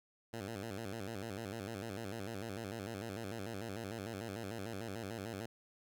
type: tone with vibrato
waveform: 10% pulse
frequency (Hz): 105.5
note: G#2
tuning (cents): +28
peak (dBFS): -33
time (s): 0.33-5.46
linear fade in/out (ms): 5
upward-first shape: square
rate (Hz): 6.7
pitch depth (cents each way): 150
effects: none